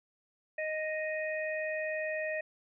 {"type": "harmonic tone", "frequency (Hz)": 622.3, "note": "D#5", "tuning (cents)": 0, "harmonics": [1, 3, 4], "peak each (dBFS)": [-34, -37, -41], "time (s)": [0.58, 2.41], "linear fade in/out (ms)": 5, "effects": []}